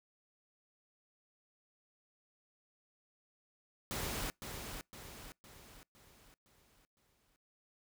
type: noise with echo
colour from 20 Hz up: pink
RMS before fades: -39 dBFS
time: 3.91-4.3 s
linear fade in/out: 0 ms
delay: 510 ms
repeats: 6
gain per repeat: -6 dB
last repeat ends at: 7.36 s
effects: noise-tail reverb RT60 0.2 s tail -26 dB re dry